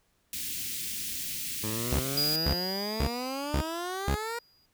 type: band-stop noise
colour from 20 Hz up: white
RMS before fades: -35 dBFS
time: 0.33-2.36 s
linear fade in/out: 2 ms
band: 320 to 2200 Hz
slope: 24 dB/octave
type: exponential sweep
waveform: 15% pulse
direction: up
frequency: 105.7 to 477.8 Hz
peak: -26 dBFS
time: 1.63-4.39 s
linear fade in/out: 5 ms
type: tone bursts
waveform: sawtooth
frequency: 69.1 Hz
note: C#2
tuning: 5 cents flat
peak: -21 dBFS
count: 5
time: 1.92-4.155 s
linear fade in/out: 5 ms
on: 79 ms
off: 460 ms
type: tone with exponential decay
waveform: square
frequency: 4871 Hz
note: D#8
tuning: 38 cents flat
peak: -25 dBFS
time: 2.17-4.66 s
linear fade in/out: 5 ms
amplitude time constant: 540 ms
effects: pink hiss -71 dBFS RMS until 4.73 s

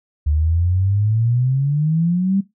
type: exponential sweep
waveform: sine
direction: up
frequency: 72.9 to 199.6 Hz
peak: -14 dBFS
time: 0.26-2.41 s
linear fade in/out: 10 ms
effects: noise-tail reverb RT60 0.2 s tail -19 dB re dry

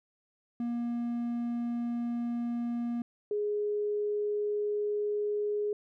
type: tone pair in turn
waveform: triangle / sine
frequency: 237.4 / 416.1 Hz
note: A#3 / G#4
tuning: +32 / +3 cents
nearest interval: minor seventh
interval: 971 cents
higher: second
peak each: -28 dBFS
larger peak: neither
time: 0.6-3.02 / 3.31-5.73 s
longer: neither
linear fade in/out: 2 ms
effects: none

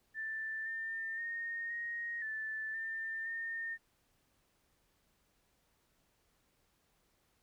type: tone with pitch steps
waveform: sine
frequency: 1769 / 1801 / 1848 / 1871 / 1755 / 1795 / 1825 Hz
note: A6 / A6 / A#6 / A#6 / A6 / A6 / A#6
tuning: +9 / +40 / -16 / +6 / -5 / +34 / -37 cents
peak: -37 dBFS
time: 0.14-3.78 s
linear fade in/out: 50 ms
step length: 520 ms
effects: pink hiss -75 dBFS RMS until 7.42 s

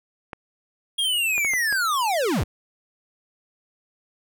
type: clicks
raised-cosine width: 0.5 ms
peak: -18 dBFS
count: 5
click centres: 0.332 / 1.38 / 1.448 / 1.536 / 1.726 s
type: linear sweep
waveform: square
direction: down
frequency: 3300 to 43.65 Hz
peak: -21 dBFS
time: 0.98-2.44 s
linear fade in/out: 10 ms
effects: none

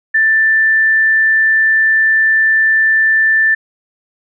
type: tone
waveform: sine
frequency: 1770 Hz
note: A6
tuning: 10 cents sharp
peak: -8 dBFS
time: 0.14-3.55 s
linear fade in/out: 10 ms
effects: none

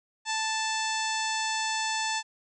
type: harmonic tone with a mistuned harmonic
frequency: 880 Hz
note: A5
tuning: in tune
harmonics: 1 / 2 / 3 / 4 / 5 / 6 / 7 / 8 / 9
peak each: -31 / -34 / -36 / -37 / -38 / -39 / -39 / -40 / -41 dBFS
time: 0.25-2.23 s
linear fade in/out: 50 ms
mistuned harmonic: 8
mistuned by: +16 cents
effects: none

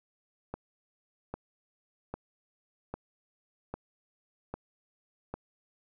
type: click train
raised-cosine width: 1 ms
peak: -22 dBFS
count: 7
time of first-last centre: 0.54-5.34 s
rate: 1.25 Hz
effects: none

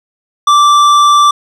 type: tone with tanh clipping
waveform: triangle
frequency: 1170 Hz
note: D6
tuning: 7 cents flat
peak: -6 dBFS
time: 0.47-1.31 s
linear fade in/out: 5 ms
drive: 16 dB
effects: none

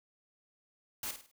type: noise with echo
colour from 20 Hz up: white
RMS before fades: -38 dBFS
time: 1.03-1.11 s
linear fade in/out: 2 ms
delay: 51 ms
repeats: 4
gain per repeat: -8 dB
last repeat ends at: 1.314 s
effects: none

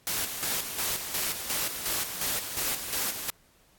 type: noise with tremolo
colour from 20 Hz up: white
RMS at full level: -29 dBFS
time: 0.07-3.3 s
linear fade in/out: 0 ms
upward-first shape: square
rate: 2.8 Hz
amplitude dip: 55%
effects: pink hiss -62 dBFS RMS until 3.78 s + AAC 64 kbps

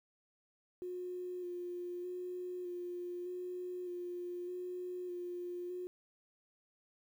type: tone with vibrato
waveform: sine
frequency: 357.5 Hz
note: F4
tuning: 41 cents sharp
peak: -39 dBFS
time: 0.82-5.87 s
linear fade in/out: 0 ms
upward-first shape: square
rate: 0.82 Hz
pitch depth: 17 cents each way
effects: 11-bit

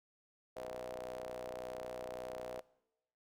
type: ring-modulated tone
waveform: sawtooth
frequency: 61.74 Hz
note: B1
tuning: in tune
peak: -36 dBFS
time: 0.56-2.61 s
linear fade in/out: 10 ms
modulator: 572 Hz
effects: noise-tail reverb RT60 0.9 s tail -22 dB re dry

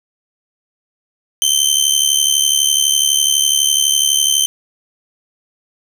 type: tone with amplitude modulation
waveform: 20% pulse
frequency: 3103 Hz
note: G7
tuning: 18 cents flat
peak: -3 dBFS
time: 1.42-4.46 s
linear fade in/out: 0 ms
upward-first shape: sine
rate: 72 Hz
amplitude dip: 75%
effects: 7-bit

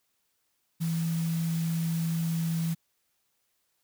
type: tone in noise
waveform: sine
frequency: 164.81 Hz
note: E3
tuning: in tune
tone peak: -26 dBFS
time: 0.8-2.75 s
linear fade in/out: 20 ms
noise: white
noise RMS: -43 dBFS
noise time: 0.8-2.75 s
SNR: +14 dB
effects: white hiss -75 dBFS RMS until 3.83 s

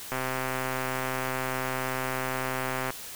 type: click train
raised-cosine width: 0.5 ms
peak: -15 dBFS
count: 363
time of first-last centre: 0.12-2.905 s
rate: 130 Hz
effects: white hiss -41 dBFS RMS until 3.15 s

